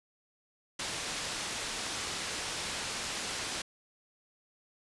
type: low-pass noise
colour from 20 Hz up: white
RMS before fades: -37 dBFS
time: 0.79-3.62 s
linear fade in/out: 5 ms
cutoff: 6300 Hz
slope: 12 dB/octave
effects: resampled to 24000 Hz